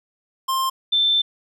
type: tone pair in turn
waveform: square / sine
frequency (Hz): 1055 / 3549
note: C6 / A7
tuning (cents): +14 / +14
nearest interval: octave + major sixth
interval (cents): 2100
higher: second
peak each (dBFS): -20 / -15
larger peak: second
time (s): 0.48-0.7 / 0.92-1.22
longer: second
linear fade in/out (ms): 10
effects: none